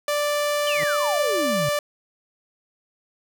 sawtooth tone, 587.3 Hz, D5, in tune, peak -17 dBFS, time 0.08-1.79 s, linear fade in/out 2 ms
sine exponential sweep, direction down, 3120 to 132 Hz, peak -25 dBFS, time 0.67-1.69 s, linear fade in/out 2 ms
sawtooth tone with exponential growth, 155.56 Hz, D#3, in tune, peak -24 dBFS, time 0.72-0.84 s, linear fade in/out 5 ms, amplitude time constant 24 ms
effects none

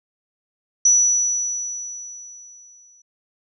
sine tone with exponential decay, 5910 Hz, F#8, 3 cents flat, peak -10 dBFS, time 0.85-3.02 s, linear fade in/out 5 ms, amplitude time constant 470 ms, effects none

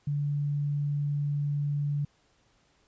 sine tone, 144.8 Hz, D3, 24 cents flat, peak -26 dBFS, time 0.07-2.05 s, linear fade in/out 5 ms, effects pink hiss -67 dBFS RMS until 2.87 s + resampled to 16000 Hz

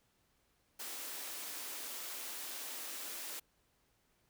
white high-pass noise, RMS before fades -44 dBFS, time 0.79-3.4 s, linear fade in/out 10 ms, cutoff 240 Hz, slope 96 dB/octave, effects pink hiss -75 dBFS RMS until 4.29 s

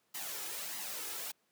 white noise with flanger, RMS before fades -41 dBFS, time 0.14-1.32 s, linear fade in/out 10 ms, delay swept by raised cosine 1 to 2.4 ms, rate 1.6 Hz, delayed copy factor +0.55, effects pink hiss -75 dBFS RMS until 1.51 s + high-pass 200 Hz 12 dB/octave

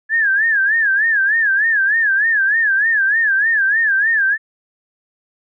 sine tone with vibrato, 1692 Hz, G#6, 32 cents sharp, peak -12 dBFS, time 0.09-4.38 s, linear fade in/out 50 ms, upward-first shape sine, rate 3.3 Hz, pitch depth 150 cents each way, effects none

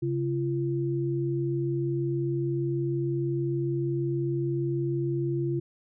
sine tone pair together, 136 / 342.5 Hz, C#3 / F4, -33 / -34 cents, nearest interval octave + major third, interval 1599 cents, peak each -28 dBFS, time 0.02-5.6 s, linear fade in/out 10 ms, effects none

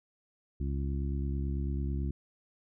harmonic tone, 69.1 Hz, C#2, 5 cents flat, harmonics 1 / 2 / 3 / 4 / 5, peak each -31 / -37 / -41 / -43 / -45 dBFS, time 0.6-2.11 s, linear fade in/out 5 ms, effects none

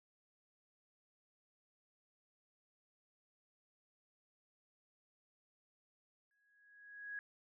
sine tone with exponential growth, 1661.2 Hz, G#6, in tune, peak -40 dBFS, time 6.31-7.19 s, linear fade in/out 1 ms, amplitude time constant 190 ms, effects none

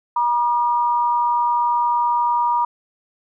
sine tone pair together, 957 / 1205.7 Hz, A#5 / D6, +45 / +45 cents, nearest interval major third, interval 400 cents, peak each -16 / -24 dBFS, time 0.16-2.65 s, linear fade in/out 5 ms, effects none

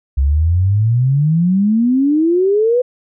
sine exponential sweep, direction up, 65.41 to 507 Hz, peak -10 dBFS, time 0.17-2.82 s, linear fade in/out 10 ms, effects none

